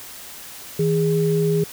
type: tone pair together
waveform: sine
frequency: 161.3 / 411.3 Hz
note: E3 / G#4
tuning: -37 / -17 cents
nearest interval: octave + major third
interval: 1620 cents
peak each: -19 dBFS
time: 0.79-1.64 s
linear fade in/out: 5 ms
effects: white hiss -38 dBFS RMS until 1.72 s